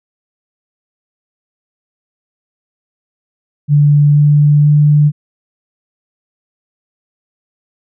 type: tone with pitch steps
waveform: sine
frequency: 146.2 / 147.22 / 148.24 Hz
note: D3 / D3 / D3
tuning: -7 / +5 / +17 cents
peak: -5 dBFS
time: 3.68-5.12 s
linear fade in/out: 50 ms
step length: 480 ms
effects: none